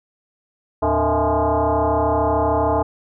sine tone with frequency modulation, 110 Hz, A2, in tune, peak -15 dBFS, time 0.82-2.83 s, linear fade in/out 10 ms, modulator 187 Hz, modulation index 4.9, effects none

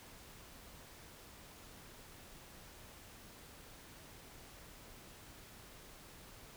silence, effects pink hiss -56 dBFS RMS until 6.56 s

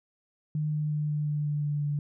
sine tone with pitch steps, 152 / 151.12 / 150.25 / 149.39 / 148.53 / 147.67 / 146.82 / 145.98 Hz, D#3 / D3 / D3 / D3 / D3 / D3 / D3 / D3, -40 / +50 / +40 / +30 / +20 / +10 / 0 / -10 cents, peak -26 dBFS, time 0.55-1.99 s, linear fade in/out 2 ms, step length 180 ms, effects none

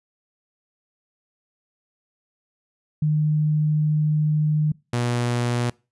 sine / sawtooth tone pair in turn, 152.3 / 120.88 Hz, D#3 / B2, -37 / -37 cents, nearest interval major third, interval 400 cents, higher first, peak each -17 dBFS, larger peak neither, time 3.02-4.72 / 4.93-5.7 s, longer first, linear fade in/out 5 ms, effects noise-tail reverb RT60 0.3 s tail -24 dB re dry + resampled to 24000 Hz

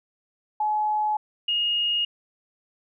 sine tone pair in turn, 850 / 2859 Hz, G#5 / F7, +40 / +40 cents, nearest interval octave + major sixth, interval 2100 cents, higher second, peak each -21 dBFS, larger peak neither, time 0.6-1.17 / 1.48-2.05 s, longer neither, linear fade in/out 5 ms, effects none

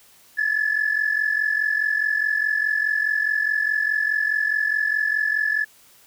sine tone pair together, 1700 / 1744.8 Hz, G#6 / A6, +40 / -15 cents, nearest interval unison, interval 45 cents, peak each -21 dBFS, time 0.37-5.65 s, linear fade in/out 20 ms, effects tanh soft clip ceiling -13 dBFS + white hiss -53 dBFS RMS until 6.06 s

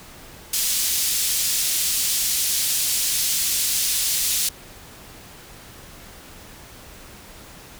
white band-pass noise, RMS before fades -22 dBFS, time 0.53-4.49 s, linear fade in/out 5 ms, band 3500 to 12000 Hz, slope 12 dB/octave, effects pink hiss -43 dBFS RMS until 7.79 s

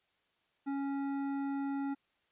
sine tone with hard clipping, 277.2 Hz, C#4, in tune, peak -35 dBFS, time 0.66-1.95 s, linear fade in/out 20 ms, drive 11 dB, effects white hiss -75 dBFS RMS until 2.31 s + resampled to 8000 Hz

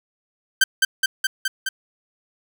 sawtooth tone with echo, 1556 Hz, G6, 13 cents flat, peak -8 dBFS, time 0.61-0.64 s, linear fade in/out 5 ms, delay 210 ms, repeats 5, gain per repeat -2 dB, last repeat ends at 1.69 s, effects none

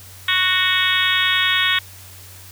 harmonic tone, 370 Hz, F#4, in tune, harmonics 3 / 4 / 5 / 6 / 7 / 8 / 9 / 10, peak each -26 / -24 / -21 / -23 / -27 / -27 / -21 / -23 dBFS, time 0.28-1.79 s, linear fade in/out 5 ms, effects added 93 Hz sine -42 dBFS peak until 2.51 s + white hiss -42 dBFS RMS until 2.51 s

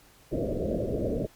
white low-pass noise, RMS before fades -29 dBFS, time 0.31-1.27 s, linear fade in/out 20 ms, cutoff 630 Hz, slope 96 dB/octave, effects pink hiss -57 dBFS RMS until 1.35 s + MP3 96 kbps

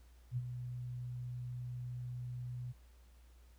sine tone with ADSR envelope, 123.47 Hz, B2, in tune, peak -32 dBFS, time 0.31-2.73 s, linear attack 60 ms, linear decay 40 ms, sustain -8 dB, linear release 23 ms, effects added 60 Hz sine -58 dBFS peak until 3.58 s + pink hiss -71 dBFS RMS until 3.58 s

